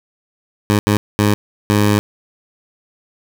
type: tone bursts at uneven times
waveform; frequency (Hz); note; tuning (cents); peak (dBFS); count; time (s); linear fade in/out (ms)
15% pulse; 103.83; G#2; 0; -5; 4; 0.7-0.79 / 0.87-0.97 / 1.19-1.34 / 1.7-1.99; 0
effects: none